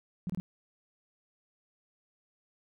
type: tone bursts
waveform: sine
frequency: 180.2 Hz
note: F#3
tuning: 45 cents flat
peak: -31 dBFS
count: 3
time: 0.27-0.4 s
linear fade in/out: 0 ms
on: 26 ms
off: 26 ms
effects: none